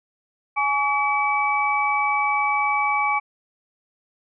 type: tone cluster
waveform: sine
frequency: 836 / 1137 / 2294 Hz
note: G#5 / C#6 / D7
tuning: +11 / +44 / -41 cents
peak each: -23 dBFS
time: 0.56-3.2 s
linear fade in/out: 20 ms
effects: none